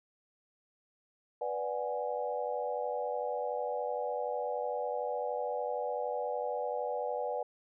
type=chord; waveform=sine; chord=G# half-diminished seventh; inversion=first; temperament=equal; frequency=493.9 / 587.3 / 740 / 830.6 Hz; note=B4 / D5 / F#5 / G#5; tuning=0 / 0 / 0 / 0 cents; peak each=-36 / -37 / -39 / -39 dBFS; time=1.41-7.43 s; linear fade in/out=5 ms; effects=none